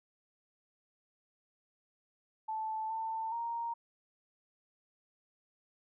sine tone with pitch steps, 876 / 892 / 932 Hz, A5 / A5 / A#5, -8 / +23 / -1 cents, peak -34 dBFS, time 2.48-3.74 s, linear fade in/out 10 ms, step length 420 ms, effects none

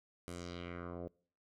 10% pulse tone with low-pass filter sweep, 87.31 Hz, F2, in tune, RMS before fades -45 dBFS, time 0.28-1.08 s, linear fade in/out 0 ms, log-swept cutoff 11000 to 540 Hz, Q 2.2, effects noise-tail reverb RT60 0.5 s tail -25 dB re dry

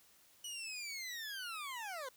20% pulse linear sweep, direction down, 2960 to 489.6 Hz, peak -37 dBFS, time 0.44-2.09 s, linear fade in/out 5 ms, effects white hiss -66 dBFS RMS until 2.16 s

